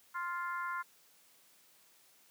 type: harmonic tone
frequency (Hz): 349.2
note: F4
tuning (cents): 0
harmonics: 3 / 4 / 5 / 6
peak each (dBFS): -38 / -39 / -47 / -50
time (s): 0.14-0.83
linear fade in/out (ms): 20
effects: white hiss -65 dBFS RMS until 2.3 s + high-pass 150 Hz 12 dB/octave